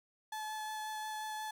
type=tone with vibrato; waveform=35% pulse; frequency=862 Hz; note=A5; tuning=36 cents flat; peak=-37 dBFS; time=0.32-1.51 s; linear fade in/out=5 ms; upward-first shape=sine; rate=5.6 Hz; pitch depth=8 cents each way; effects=none